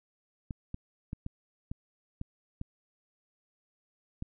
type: clicks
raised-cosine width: 5 ms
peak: -24 dBFS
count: 8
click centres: 0.508 / 0.744 / 1.131 / 1.264 / 1.715 / 2.214 / 2.614 / 4.224 s
effects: none